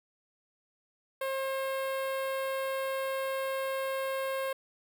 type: tone with notch filter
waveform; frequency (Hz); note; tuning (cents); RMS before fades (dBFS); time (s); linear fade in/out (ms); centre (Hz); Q
sawtooth; 535; C5; +38; -33; 1.21-4.53; 5; 6100; 0.74
effects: none